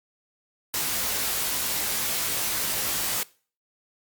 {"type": "noise with comb filter", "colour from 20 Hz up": "white", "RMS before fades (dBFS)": -27, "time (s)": [0.74, 3.23], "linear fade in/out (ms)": 0, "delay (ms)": 19, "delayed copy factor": 0.75, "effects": ["noise-tail reverb RT60 0.4 s tail -21 dB re dry", "Opus 48 kbps"]}